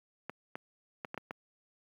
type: clicks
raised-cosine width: 0.5 ms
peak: -23 dBFS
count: 6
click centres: 0.296 / 0.555 / 1.048 / 1.144 / 1.177 / 1.309 s
effects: high-pass 150 Hz 12 dB/octave + 10-bit